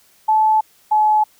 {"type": "tone pair in turn", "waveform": "sine", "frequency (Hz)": [868, 854.6], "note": ["A5", "G#5"], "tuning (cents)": [-24, 49], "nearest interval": "unison", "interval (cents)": 27, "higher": "first", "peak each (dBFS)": -11, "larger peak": "neither", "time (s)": [[0.28, 0.61], [0.91, 1.24]], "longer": "neither", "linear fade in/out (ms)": 10, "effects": ["white hiss -54 dBFS RMS until 1.39 s"]}